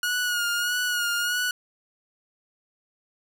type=tone with vibrato; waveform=sawtooth; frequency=1444 Hz; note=F#6; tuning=43 cents flat; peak=-20 dBFS; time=0.03-1.51 s; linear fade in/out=2 ms; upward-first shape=sine; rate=1.6 Hz; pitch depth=40 cents each way; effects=none